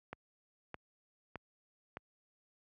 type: click train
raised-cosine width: 0.5 ms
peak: -27 dBFS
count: 4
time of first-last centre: 0.13-1.97 s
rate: 1.63 Hz
effects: high-pass 60 Hz 12 dB/octave